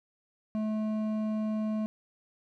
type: tone with hard clipping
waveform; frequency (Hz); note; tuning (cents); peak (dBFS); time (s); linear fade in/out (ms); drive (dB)
triangle; 215.9; A3; -33; -30; 0.55-1.86; 0; 12
effects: none